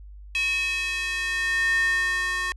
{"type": "tone with high-pass filter sweep", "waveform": "square", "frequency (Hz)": 364.6, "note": "F#4", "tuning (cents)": -25, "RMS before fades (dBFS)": -25, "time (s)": [0.35, 2.52], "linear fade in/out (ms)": 0, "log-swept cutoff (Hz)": [2600, 1500], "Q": 7, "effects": ["added 50 Hz sine -40 dBFS peak until 2.56 s", "resampled to 24000 Hz"]}